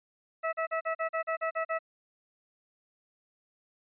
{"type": "tone bursts", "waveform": "20% pulse", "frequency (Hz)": 650, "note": "E5", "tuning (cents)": -24, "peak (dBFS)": -23, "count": 10, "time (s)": [0.43, 1.79], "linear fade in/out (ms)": 20, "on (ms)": 100, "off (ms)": 40, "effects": ["resampled to 8000 Hz"]}